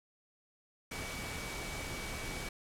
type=tone in noise; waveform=sine; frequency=2275 Hz; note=C#7; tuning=44 cents sharp; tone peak=-46 dBFS; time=0.91-2.49 s; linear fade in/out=5 ms; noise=pink; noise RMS=-41 dBFS; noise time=0.91-2.49 s; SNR=-8 dB; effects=low-pass 11000 Hz 12 dB/octave